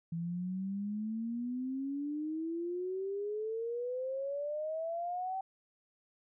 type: exponential sweep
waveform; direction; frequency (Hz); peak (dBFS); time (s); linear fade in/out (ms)
sine; up; 164.81 to 773; -34; 0.12-5.41; 5
effects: none